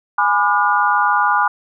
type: chord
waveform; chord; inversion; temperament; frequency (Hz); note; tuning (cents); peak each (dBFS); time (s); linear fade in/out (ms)
sine; G# diminished seventh; none; just; 830.6 / 996.7 / 1196.1 / 1435.3; G#5 / B5 / D6 / F6; 0 / +16 / +31 / +47; -18; 0.18-1.48; 5
effects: none